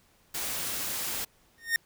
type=noise; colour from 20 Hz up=white; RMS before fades=-33 dBFS; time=0.34-1.25 s; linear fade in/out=10 ms
type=tone with exponential growth; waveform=45% pulse; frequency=1840 Hz; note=A#6; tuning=23 cents flat; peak=-19 dBFS; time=1.58-1.76 s; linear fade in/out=1 ms; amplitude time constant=37 ms
effects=pink hiss -64 dBFS RMS until 1.85 s